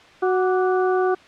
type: harmonic tone with a mistuned harmonic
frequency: 370 Hz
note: F#4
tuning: in tune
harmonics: 1 / 2 / 3 / 4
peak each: -18 / -24 / -28 / -30 dBFS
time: 0.22-1.15 s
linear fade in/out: 10 ms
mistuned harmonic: 3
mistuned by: +87 cents
effects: white hiss -47 dBFS RMS until 1.27 s + low-pass 3000 Hz 12 dB/octave